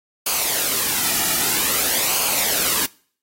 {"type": "noise with flanger", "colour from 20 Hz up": "white", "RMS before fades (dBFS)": -20, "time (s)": [0.26, 2.86], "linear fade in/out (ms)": 5, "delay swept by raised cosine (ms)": [0.53, 1.93], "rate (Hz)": 0.51, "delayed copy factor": -0.55, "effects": ["noise-tail reverb RT60 0.5 s tail -24 dB re dry", "AAC 48 kbps"]}